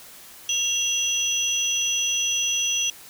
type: tone cluster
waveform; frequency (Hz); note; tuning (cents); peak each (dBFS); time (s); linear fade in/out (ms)
sine; 2763 / 3288 / 5970; F7 / G#7 / F#8; -19 / -18 / +15; -27 / -25 / -23; 0.49-2.9; 2
effects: tanh soft clip ceiling -14 dBFS + white hiss -45 dBFS RMS until 3.09 s